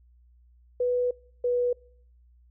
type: tone pair in turn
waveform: sine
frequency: 493.3 / 489.3 Hz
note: B4 / B4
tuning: -2 / -16 cents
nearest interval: unison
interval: 14 cents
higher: first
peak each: -22 / -22 dBFS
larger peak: neither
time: 0.8-1.11 / 1.44-1.73 s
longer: first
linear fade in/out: 5 ms
effects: noise-tail reverb RT60 0.6 s tail -25 dB re dry + added 60 Hz sine -55 dBFS peak until 2.5 s